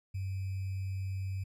sine tone with sample-and-hold, 95.5 Hz, G2, 45 cents flat, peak -33 dBFS, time 0.14-1.44 s, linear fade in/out 10 ms, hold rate 2450 Hz, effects resampled to 32000 Hz

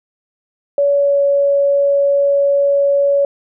sine tone with pitch glide, 567 to 562.8 Hz, C#5 to C#5, +39 to +26 cents, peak -10 dBFS, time 0.78-3.25 s, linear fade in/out 2 ms, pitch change -13 cents, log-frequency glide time 0.92-1.23 s, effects none

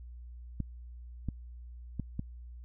clicks, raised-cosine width 5 ms, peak -21 dBFS, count 4, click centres 0.603 / 1.287 / 1.997 / 2.194 s, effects added 60 Hz sine -44 dBFS peak until 2.64 s

